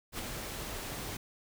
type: noise with ADSR envelope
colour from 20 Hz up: pink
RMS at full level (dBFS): -36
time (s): 0.12-1.17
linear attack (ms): 68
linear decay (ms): 10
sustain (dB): -4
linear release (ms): 5
effects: none